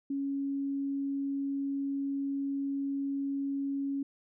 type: tone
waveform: sine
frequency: 277.2 Hz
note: C#4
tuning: in tune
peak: -30 dBFS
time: 0.1-4.03 s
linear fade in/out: 5 ms
effects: none

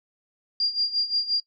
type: tone with tremolo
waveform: sine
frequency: 4790 Hz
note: D8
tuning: 33 cents sharp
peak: -19 dBFS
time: 0.6-1.4 s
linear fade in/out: 2 ms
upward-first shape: sine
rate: 5.7 Hz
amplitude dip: 80%
effects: noise-tail reverb RT60 0.1 s tail -20 dB re dry

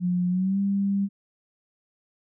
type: tone with pitch glide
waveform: sine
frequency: 178.7 to 198.28 Hz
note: F3 to G3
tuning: +40 to +20 cents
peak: -21 dBFS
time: 0-1.09 s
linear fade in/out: 50 ms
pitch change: +180 cents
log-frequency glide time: 0.29-0.59 s
effects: none

